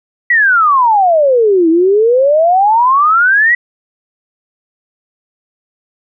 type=exponential two-way sweep; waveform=sine; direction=down then up; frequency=1975.5 to 318.3 to 1975.5 Hz; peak=-6 dBFS; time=0.3-3.55 s; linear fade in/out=5 ms; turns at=1.69 s; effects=none

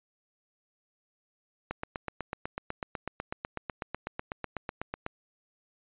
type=click train; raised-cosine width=0.5 ms; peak=-18 dBFS; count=28; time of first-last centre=1.71-5.064 s; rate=8.05 Hz; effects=resampled to 8000 Hz

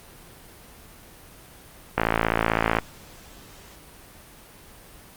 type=click train; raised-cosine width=0.5 ms; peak=-4 dBFS; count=46; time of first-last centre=1.98-2.786 s; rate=55.8 Hz; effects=pink hiss -47 dBFS RMS until 5.16 s + Opus 32 kbps

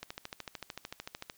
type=click train; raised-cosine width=0.2 ms; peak=-22 dBFS; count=18; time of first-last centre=0.03-1.299 s; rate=13.4 Hz; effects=white hiss -64 dBFS RMS until 1.37 s

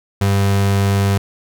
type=tone; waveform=35% pulse; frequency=99 Hz; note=G2; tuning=18 cents sharp; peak=-11 dBFS; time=0.21-1.18 s; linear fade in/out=5 ms; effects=none

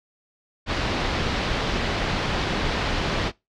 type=low-pass noise; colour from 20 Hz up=pink; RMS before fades=-25 dBFS; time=0.66-3.32 s; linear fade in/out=50 ms; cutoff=4600 Hz; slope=24 dB/octave; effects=noise-tail reverb RT60 0.2 s tail -21 dB re dry

